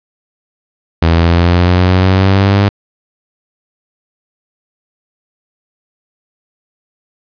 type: exponential sweep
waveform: sawtooth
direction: up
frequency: 82 to 101.4 Hz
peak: -3 dBFS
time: 1.02-2.69 s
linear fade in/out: 5 ms
effects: resampled to 11025 Hz + 7-bit